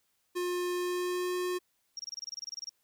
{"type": "tone with pitch glide", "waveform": "square", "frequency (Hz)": [356.5, 360.6], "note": ["F4", "F#4"], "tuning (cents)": [36, -45], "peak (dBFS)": -31, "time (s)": [0.35, 1.59], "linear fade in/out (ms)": 20, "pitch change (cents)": 19, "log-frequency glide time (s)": [0.75, 1.35]}
{"type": "tone bursts", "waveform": "sine", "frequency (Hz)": 5588, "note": "F8", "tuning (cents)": 0, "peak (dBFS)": -36, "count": 15, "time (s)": [1.97, 2.693], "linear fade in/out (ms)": 2, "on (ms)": 23, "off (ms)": 27}
{"effects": ["white hiss -75 dBFS RMS until 2.83 s"]}